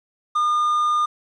triangle tone, 1213 Hz, D#6, 44 cents flat, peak -15 dBFS, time 0.35-1.06 s, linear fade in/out 10 ms, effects resampled to 22050 Hz + 9-bit

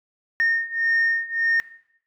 sine beating tone pair, 1832 / 1833.7 Hz, A#6 / A#6, -31 / -29 cents, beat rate 1.7 Hz, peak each -22 / -20 dBFS, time 0.4-1.6 s, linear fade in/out 0 ms, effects noise-tail reverb RT60 0.7 s tail -18 dB re dry + tanh soft clip ceiling -14 dBFS

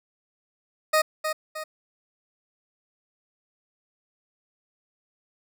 20% pulse tone with echo, 622.3 Hz, D#5, in tune, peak -13 dBFS, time 0.93-1.02 s, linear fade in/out 10 ms, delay 310 ms, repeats 2, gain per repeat -7 dB, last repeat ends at 1.64 s, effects none

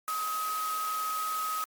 sine tone in noise, 1267 Hz, D#6, 31 cents sharp, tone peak -30 dBFS, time 0.08-1.64 s, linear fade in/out 0 ms, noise white, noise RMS -39 dBFS, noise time 0.08-1.64 s, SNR +6 dB, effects high-pass 400 Hz 12 dB/octave + Opus 48 kbps

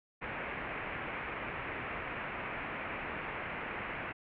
white low-pass noise, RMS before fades -40 dBFS, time 0.21-4.13 s, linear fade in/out 20 ms, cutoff 2500 Hz, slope 48 dB/octave, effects none

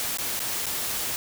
white noise with dropouts, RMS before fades -29 dBFS, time 0-1.16 s, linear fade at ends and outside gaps 0 ms, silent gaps 0.172-0.185 / 0.393-0.402 / 0.658-0.666 s, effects none

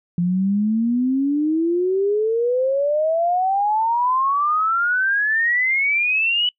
sine exponential sweep, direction up, 171.5 to 2979 Hz, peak -16 dBFS, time 0.18-6.49 s, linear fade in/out 2 ms, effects noise-tail reverb RT60 0.1 s tail -25 dB re dry

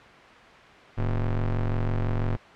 square ring-modulated tone, 64.1 Hz, C2, 35 cents flat, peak -21 dBFS, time 0.97-2.37 s, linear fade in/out 20 ms, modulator 41.1 Hz, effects white hiss -47 dBFS RMS until 2.55 s + low-pass 2000 Hz 12 dB/octave

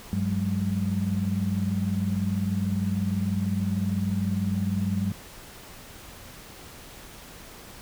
sine tone cluster, 98.5 / 184.8 / 204.8 Hz, G2 / F#3 / G#3, +9 / -2 / -24 cents, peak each -28 dBFS, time 0.13-5.12 s, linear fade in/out 0 ms, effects pink hiss -45 dBFS RMS until 7.81 s

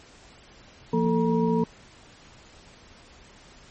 sine tone cluster, 171.7 / 231.3 / 445.1 / 952 Hz, F3 / A#3 / A4 / A#5, -29 / -13 / +20 / +36 cents, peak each -25 / -24 / -25 / -30 dBFS, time 0.93-1.64 s, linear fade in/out 5 ms, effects pink hiss -51 dBFS RMS until 3.7 s + MP3 32 kbps

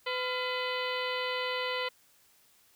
harmonic tone with a mistuned harmonic, 504 Hz, B4, 35 cents sharp, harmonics 1 / 2 / 3 / 4 / 5 / 6 / 7 / 8 / 9, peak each -35 / -37 / -41 / -37 / -42 / -39 / -46 / -43 / -49 dBFS, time 0.06-1.89 s, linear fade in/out 10 ms, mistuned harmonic 3, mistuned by -140 cents, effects white hiss -64 dBFS RMS until 2.75 s

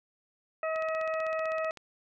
harmonic tone, 638 Hz, D#5, 43 cents sharp, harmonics 1 / 2 / 3 / 4, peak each -30 / -36 / -40 / -42 dBFS, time 0.63-1.71 s, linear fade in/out 2 ms
click train, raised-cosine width 0.2 ms, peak -28 dBFS, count 17, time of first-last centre 0.76-1.773 s, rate 15.8 Hz
effects none

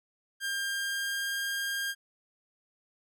sawtooth tone with pitch glide, 1600 to 1609.3 Hz, G6 to G6, +35 to +45 cents, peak -27 dBFS, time 0.4-1.95 s, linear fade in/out 50 ms, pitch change +10 cents, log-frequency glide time 0.62-1.39 s, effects none

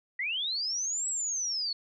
sine linear two-way sweep, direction up then down, 1900 to 7840 to 4322 Hz, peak -29 dBFS, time 0.19-1.73 s, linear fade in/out 5 ms, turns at 1.08 s, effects none

